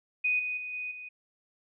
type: tone with level steps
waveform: sine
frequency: 2489 Hz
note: D#7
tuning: in tune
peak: -24 / -30 / -35 / -33 / -40 dBFS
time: 0.24-1.09 s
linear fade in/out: 10 ms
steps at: 0.39 / 0.57 / 0.73 / 0.91 s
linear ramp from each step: 5 ms
effects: none